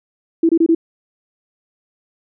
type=tone bursts; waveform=sine; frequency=330 Hz; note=E4; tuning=2 cents sharp; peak=-9 dBFS; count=4; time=0.43-0.749 s; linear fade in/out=5 ms; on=61 ms; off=25 ms; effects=none